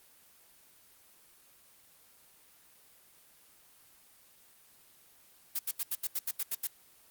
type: noise bursts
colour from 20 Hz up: blue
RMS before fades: -32 dBFS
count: 10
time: 5.55-6.674 s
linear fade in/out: 10 ms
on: 44 ms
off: 76 ms
effects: white hiss -61 dBFS RMS until 7.1 s + Opus 24 kbps